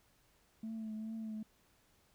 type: tone with vibrato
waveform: sine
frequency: 220 Hz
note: A3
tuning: in tune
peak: -38 dBFS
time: 0.63-1.43 s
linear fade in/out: 5 ms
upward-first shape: triangle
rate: 2.4 Hz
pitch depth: 37 cents each way
effects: tanh soft clip ceiling -37 dBFS + pink hiss -71 dBFS RMS until 2.14 s